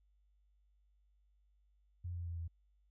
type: tone with pitch steps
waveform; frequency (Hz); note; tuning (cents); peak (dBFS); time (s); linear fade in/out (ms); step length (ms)
sine; 88 / 86.44 / 84.9 / 83.4; F2 / F2 / F2 / E2; +14 / -17 / -48 / +21; -39; 2.04-2.48; 10; 110
effects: added 50 Hz sine -69 dBFS peak until 2.9 s